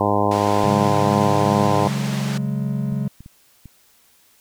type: harmonic tone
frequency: 102.6 Hz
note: G#2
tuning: 21 cents flat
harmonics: 1 / 2 / 3 / 4 / 5 / 6 / 7 / 8 / 9 / 10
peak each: -25 / -25 / -25 / -25 / -25 / -25 / -25 / -25 / -25 / -25 dBFS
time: 0-1.88 s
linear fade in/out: 5 ms
type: band-pass noise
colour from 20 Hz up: pink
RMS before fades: -32 dBFS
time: 0.31-2.38 s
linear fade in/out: 5 ms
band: 300 to 7300 Hz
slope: 12 dB/octave
type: chord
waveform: triangle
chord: C# suspended fourth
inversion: none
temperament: equal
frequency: 138.59 / 185 / 207.7 Hz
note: C#3 / F#3 / G#3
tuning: 0 / 0 / 0 cents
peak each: -21 / -26 / -23 dBFS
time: 0.64-3.08 s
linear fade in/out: 0 ms
type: clicks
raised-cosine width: 5 ms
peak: -27 dBFS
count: 4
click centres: 2.923 / 3.206 / 3.261 / 3.657 s
effects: white hiss -56 dBFS RMS until 4.4 s